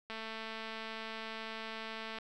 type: click train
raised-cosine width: 0.3 ms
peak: -27 dBFS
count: 464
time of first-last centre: 0.1-2.186 s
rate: 222 Hz
effects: none